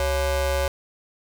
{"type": "ring-modulated tone", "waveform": "40% pulse", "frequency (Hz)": 311.1, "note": "D#4", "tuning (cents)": 0, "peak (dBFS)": -17, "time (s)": [0, 0.68], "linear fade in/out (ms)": 2, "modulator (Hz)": 243, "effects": []}